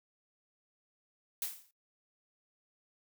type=noise with exponential decay; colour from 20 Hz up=blue; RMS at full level=-33 dBFS; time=1.42-1.71 s; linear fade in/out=2 ms; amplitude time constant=63 ms; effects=noise-tail reverb RT60 0.1 s tail -17 dB re dry